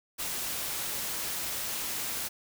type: noise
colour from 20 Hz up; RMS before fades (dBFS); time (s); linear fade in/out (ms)
white; -34; 0.18-2.29; 20
effects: none

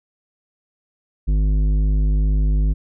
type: tone with tanh clipping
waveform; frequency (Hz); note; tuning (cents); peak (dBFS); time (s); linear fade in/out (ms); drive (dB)
triangle; 51.2; G#1; -24; -16; 1.27-2.74; 20; 15
effects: none

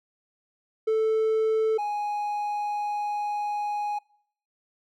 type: tone pair in turn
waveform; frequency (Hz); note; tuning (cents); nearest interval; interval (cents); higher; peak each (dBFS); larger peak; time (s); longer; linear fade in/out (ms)
triangle; 440 / 830.1; A4 / G#5; 0 / -1; major seventh; 1099; second; -18 / -24; first; 0.87-1.78 / 1.78-3.99; second; 10
effects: noise-tail reverb RT60 0.7 s tail -26 dB re dry + tanh soft clip ceiling -14 dBFS

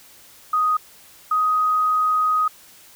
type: tone pair in turn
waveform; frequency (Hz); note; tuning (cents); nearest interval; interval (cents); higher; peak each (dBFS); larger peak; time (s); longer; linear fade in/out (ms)
sine; 1247 / 1252.9; D#6 / D#6; +3 / +12; unison; 9; second; -16; neither; 0.53-0.77 / 1.31-2.48; second; 5
effects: white hiss -48 dBFS RMS until 2.95 s

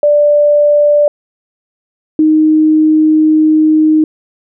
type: tone pair in turn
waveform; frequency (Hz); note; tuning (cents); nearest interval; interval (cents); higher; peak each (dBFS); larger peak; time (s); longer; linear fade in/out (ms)
sine; 588 / 310.8; D5 / D#4; +2 / -2; major seventh; 1104; first; -5; neither; 0.03-1.08 / 2.19-4.04; second; 2
effects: none

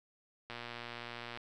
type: click train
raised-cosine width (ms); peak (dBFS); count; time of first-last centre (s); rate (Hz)
0.3; -27; 105; 0.5-1.374; 119
effects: none

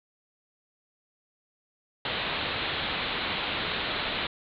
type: low-pass noise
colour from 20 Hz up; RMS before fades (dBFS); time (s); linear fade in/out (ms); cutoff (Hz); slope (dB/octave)
white; -31; 2.05-4.27; 2; 4100; 96
effects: none

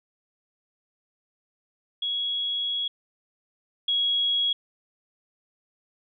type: tone pair in turn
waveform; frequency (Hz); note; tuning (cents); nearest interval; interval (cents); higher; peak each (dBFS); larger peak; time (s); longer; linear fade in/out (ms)
sine; 3334 / 3320; G#7 / G#7; +6 / -1; unison; 7; first; -25 / -21; second; 2.02-2.88 / 3.88-4.53; first; 5
effects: none

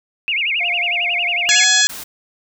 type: tone with vibrato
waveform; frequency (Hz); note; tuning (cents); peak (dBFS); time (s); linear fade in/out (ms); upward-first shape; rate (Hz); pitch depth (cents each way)
sine; 2471; D#7; -13; -16; 0.28-1.64; 0; sine; 11; 270
type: tone with pitch glide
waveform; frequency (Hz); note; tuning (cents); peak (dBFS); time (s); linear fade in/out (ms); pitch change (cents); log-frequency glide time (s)
triangle; 698.5 to 744.3; F5 to F#5; 0 to +10; -26; 0.6-1.82; 10; +110; 1.52-1.63
type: harmonic tone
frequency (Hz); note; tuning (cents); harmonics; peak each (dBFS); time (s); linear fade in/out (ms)
842; G#5; +24; 2 / 3 / 4 / 5 / 6 / 7 / 8 / 9; -16 / -25 / -17 / -20 / -23 / -20 / -21 / -20; 1.49-1.87; 0
type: noise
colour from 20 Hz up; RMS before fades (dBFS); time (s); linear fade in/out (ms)
white; -31; 1.89-2.04; 10
effects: none

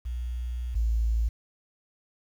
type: tone pair in turn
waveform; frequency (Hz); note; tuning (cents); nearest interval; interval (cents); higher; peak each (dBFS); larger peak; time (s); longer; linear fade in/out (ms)
sine; 60.5 / 56.24; B1 / A1; -35 / +39; minor second; 126; first; -29 / -22; second; 0.05-0.75 / 0.75-1.29; first; 10
effects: 9-bit

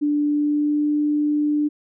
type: tone with pitch glide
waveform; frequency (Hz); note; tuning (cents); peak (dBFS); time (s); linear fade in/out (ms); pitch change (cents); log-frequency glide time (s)
sine; 294 to 296.9; D4 to D4; +2 to +19; -17; 0.01-1.69; 20; +17; 0.26-0.88
effects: none

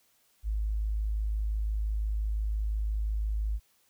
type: tone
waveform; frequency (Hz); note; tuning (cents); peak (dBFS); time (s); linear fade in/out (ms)
sine; 52.9; G#1; +33; -27; 0.43-3.6; 50
effects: white hiss -68 dBFS RMS until 3.89 s

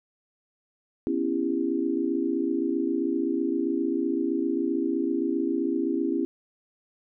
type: chord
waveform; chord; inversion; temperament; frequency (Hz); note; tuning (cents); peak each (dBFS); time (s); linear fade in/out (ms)
sine; C# half-diminished seventh; third; just; 249.5 / 277.2 / 332.6 / 399.1; B3 / C#4 / E4 / G4; +18 / 0 / +16 / +31; -31 / -28 / -27 / -32; 1.07-6.25; 0
effects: none

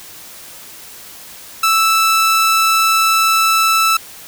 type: tone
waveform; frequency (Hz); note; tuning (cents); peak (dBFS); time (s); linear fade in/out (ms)
sawtooth; 1318.5; E6; 0; -7; 1.63-3.97; 5
effects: white hiss -36 dBFS RMS until 4.27 s

